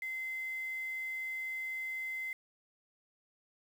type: tone with quantisation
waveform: sine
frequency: 2064 Hz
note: C7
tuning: 24 cents flat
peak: -36 dBFS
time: 0.02-2.33 s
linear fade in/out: 2 ms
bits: 9
effects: none